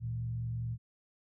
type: tone with frequency modulation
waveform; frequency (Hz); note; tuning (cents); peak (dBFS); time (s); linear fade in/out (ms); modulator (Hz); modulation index
sine; 116.54; A#2; 0; -33; 0-0.78; 50; 45.1; 0.52
effects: none